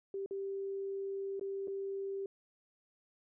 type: tone with dropouts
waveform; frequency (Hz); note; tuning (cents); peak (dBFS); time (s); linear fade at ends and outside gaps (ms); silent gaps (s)
sine; 392; G4; 0; -36; 0.14-2.26; 2; 0.261-0.309 / 1.396-1.411 / 1.674-1.68
effects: none